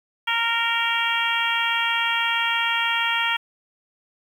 harmonic tone, 463.1 Hz, A#4, 11 cents flat, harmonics 2 / 3 / 4 / 5 / 6 / 7, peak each -27 / -27 / -27 / -27 / -27 / -27 dBFS, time 0.27-3.37 s, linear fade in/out 10 ms, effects 8-bit

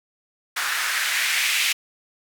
blue noise with band-pass filter sweep, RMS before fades -23 dBFS, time 0.56-1.73 s, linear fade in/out 10 ms, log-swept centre 1400 to 2500 Hz, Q 2.4, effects none

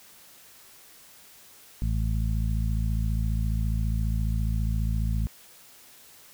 harmonic tone, 54.7 Hz, A1, 9 cents flat, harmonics 1 / 2 / 3 / 4, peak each -25 / -29 / -34 / -37 dBFS, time 1.82-5.27 s, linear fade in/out 0 ms, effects white hiss -52 dBFS RMS until 6.33 s

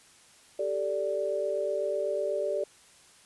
sine chord, G suspended second, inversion none, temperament equal with one note detuned, 392 / 440 / 584.6 Hz, G4 / A4 / D5, 0 / 0 / -8 cents, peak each -33 / -34 / -29 dBFS, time 0.59-2.64 s, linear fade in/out 5 ms, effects white hiss -57 dBFS RMS until 3.25 s + resampled to 24000 Hz

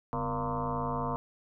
sine tone with frequency modulation, 583 Hz, D5, 13 cents flat, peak -29 dBFS, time 0.13-1.16 s, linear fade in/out 0 ms, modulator 111 Hz, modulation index 5, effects none

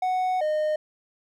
triangle tone pair in turn, 740 / 613 Hz, F#5 / D#5, 0 / -26 cents, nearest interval minor third, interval 326 cents, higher first, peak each -20 dBFS, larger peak neither, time 0.02-0.41 / 0.41-0.76 s, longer first, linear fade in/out 5 ms, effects none

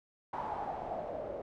white noise with low-pass filter sweep, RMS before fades -39 dBFS, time 0.33-1.42 s, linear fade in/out 5 ms, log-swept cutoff 930 to 540 Hz, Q 5.6, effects none

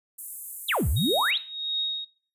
white high-pass noise, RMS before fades -36 dBFS, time 0.18-1.31 s, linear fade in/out 10 ms, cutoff 8200 Hz, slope 48 dB/octave
sine exponential two-way sweep, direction down then up, 4200 to 59.5 to 4200 Hz, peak -22 dBFS, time 0.68-1.38 s, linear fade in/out 10 ms, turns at 0.89 s
sine tone with tremolo, 3751 Hz, A#7, 10 cents sharp, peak -24 dBFS, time 0.96-2.05 s, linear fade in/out 10 ms, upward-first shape triangle, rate 1.5 Hz, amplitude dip 90%
effects noise-tail reverb RT60 0.4 s tail -17 dB re dry + resampled to 32000 Hz

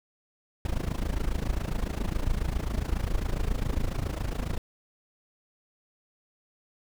brown noise with amplitude modulation, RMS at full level -25 dBFS, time 0.65-4.58 s, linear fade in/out 2 ms, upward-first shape sine, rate 27.3 Hz, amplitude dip 85%, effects none

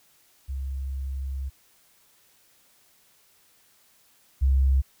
sine tone pair in turn, 67.2 / 66.82 Hz, C2 / C2, +47 / +37 cents, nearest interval unison, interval 10 cents, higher first, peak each -28 / -17 dBFS, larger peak second, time 0.48-1.5 / 4.41-4.82 s, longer first, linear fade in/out 20 ms, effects white hiss -61 dBFS RMS until 5 s

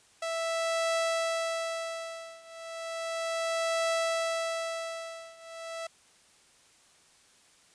sawtooth tone with tremolo, 659.3 Hz, E5, in tune, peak -22 dBFS, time 0.22-5.87 s, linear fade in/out 5 ms, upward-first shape triangle, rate 0.34 Hz, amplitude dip 95%, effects white hiss -61 dBFS RMS until 7.74 s + resampled to 22050 Hz

